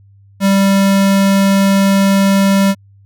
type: tone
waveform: square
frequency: 196 Hz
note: G3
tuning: in tune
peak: -9 dBFS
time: 0.4-2.75 s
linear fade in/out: 50 ms
effects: added 99 Hz sine -42 dBFS peak until 3.05 s